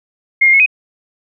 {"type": "tone with pitch steps", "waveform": "sine", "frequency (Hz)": [2137, 2117, 2183, 2515], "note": ["C7", "C7", "C#7", "D#7"], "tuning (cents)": [36, 20, -27, 18], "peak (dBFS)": -6, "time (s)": [0.41, 0.662], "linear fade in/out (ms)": 10, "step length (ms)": 63, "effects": []}